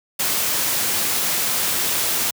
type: noise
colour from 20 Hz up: white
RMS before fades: -21 dBFS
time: 0.19-2.31 s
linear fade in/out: 10 ms
effects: high-pass 100 Hz 12 dB/octave